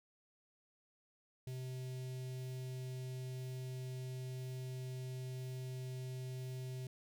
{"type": "tone with notch filter", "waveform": "square", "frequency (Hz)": 128.5, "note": "C3", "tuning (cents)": -31, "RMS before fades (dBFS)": -44, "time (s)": [1.47, 6.87], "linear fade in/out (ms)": 2, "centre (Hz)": 1200, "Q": 0.51, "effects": []}